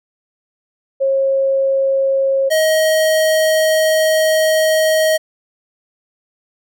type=tone pair in turn; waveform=sine / square; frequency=541 / 630.7 Hz; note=C#5 / D#5; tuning=-42 / +23 cents; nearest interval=minor third; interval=265 cents; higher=second; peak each=-12 dBFS; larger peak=neither; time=1-2.5 / 2.5-5.18 s; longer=second; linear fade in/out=20 ms; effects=none